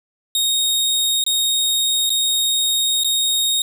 sawtooth tone with dropouts, 3729 Hz, A#7, in tune, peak -13 dBFS, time 0.35-3.62 s, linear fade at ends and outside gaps 2 ms, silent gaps 1.24-1.264 / 2.095-2.102 / 3.036-3.045 s, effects none

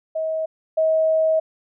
sine tone pair in turn, 637 / 637 Hz, D#5 / D#5, +41 / +41 cents, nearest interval unison, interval 0 cents, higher neither, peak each -21 / -15 dBFS, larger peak second, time 0.15-0.46 / 0.77-1.4 s, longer second, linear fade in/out 10 ms, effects none

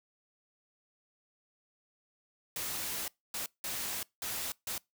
white noise bursts at uneven times, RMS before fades -37 dBFS, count 5, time 2.56-3.08 / 3.34-3.46 / 3.64-4.03 / 4.22-4.52 / 4.67-4.78 s, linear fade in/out 2 ms, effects noise-tail reverb RT60 0.2 s tail -24 dB re dry

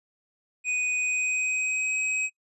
square tone with pitch glide, 2489 to 2534 Hz, D#7 to D#7, 0 to +31 cents, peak -25 dBFS, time 0.64-2.3 s, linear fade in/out 50 ms, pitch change +31 cents, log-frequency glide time 0.95-1.96 s, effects noise-tail reverb RT60 0.1 s tail -23 dB re dry + resampled to 24000 Hz

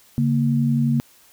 sine tone pair together, 140.62 / 232.1 Hz, C#3 / A#3, +25 / -7 cents, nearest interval major sixth, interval 868 cents, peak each -19 dBFS, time 0.18-1 s, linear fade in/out 0 ms, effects white hiss -53 dBFS RMS until 1.32 s

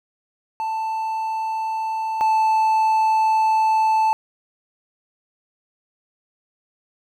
triangle tone pair in turn, 884 / 877.9 Hz, A5 / A5, +8 / -4 cents, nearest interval unison, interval 12 cents, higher first, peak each -20 / -13 dBFS, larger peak second, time 0.6-2.21 / 2.21-4.13 s, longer second, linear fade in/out 0 ms, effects none

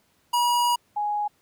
square / sine tone pair in turn, 963 / 831.6 Hz, B5 / G#5, -44 / +2 cents, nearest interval minor third, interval 254 cents, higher first, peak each -20 / -23 dBFS, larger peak first, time 0.33-0.76 / 0.96-1.28 s, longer first, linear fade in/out 10 ms, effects pink hiss -65 dBFS RMS until 1.41 s + high-pass 80 Hz 12 dB/octave

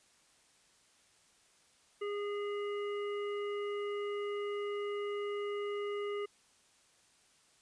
harmonic tone, 410 Hz, G#4, 22 cents flat, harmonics 1 / 3 / 5 / 7, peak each -35 / -45 / -49 / -52 dBFS, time 2.01-6.26 s, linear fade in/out 10 ms, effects white hiss -67 dBFS RMS until 7.61 s + resampled to 22050 Hz

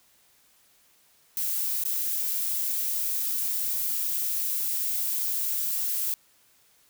violet noise with dropouts, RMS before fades -28 dBFS, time 1.37-6.14 s, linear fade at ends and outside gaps 1 ms, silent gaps 1.838-1.851 s, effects white hiss -62 dBFS RMS until 6.89 s

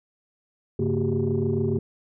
sine tone cluster, 101 / 139.9 / 228.6 / 373.7 / 400.5 Hz, G#2 / C#3 / A#3 / F#4 / G4, -48 / +16 / -34 / +17 / +37 cents, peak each -27 dBFS, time 0.79-1.79 s, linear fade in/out 5 ms, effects tanh soft clip ceiling -14 dBFS

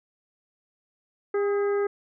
harmonic tone with a mistuned harmonic, 404.2 Hz, G#4, 47 cents flat, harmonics 1 / 2 / 3 / 4 / 5, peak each -22 / -38 / -36 / -40 / -43 dBFS, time 1.34-1.87 s, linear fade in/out 5 ms, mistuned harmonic 3, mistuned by +61 cents, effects none

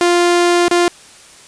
sawtooth tone with dropouts, 349.2 Hz, F4, in tune, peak -6 dBFS, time 0.01-0.88 s, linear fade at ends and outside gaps 1 ms, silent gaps 0.682-0.712 s, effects white hiss -41 dBFS RMS until 1.47 s + resampled to 22050 Hz

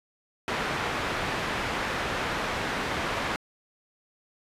white low-pass noise, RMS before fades -30 dBFS, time 0.48-3.36 s, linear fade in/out 0 ms, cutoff 1900 Hz, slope 12 dB/octave, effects resampled to 32000 Hz

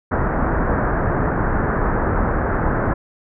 pink low-pass noise, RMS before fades -19 dBFS, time 0.11-2.94 s, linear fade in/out 10 ms, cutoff 1700 Hz, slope 48 dB/octave, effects none

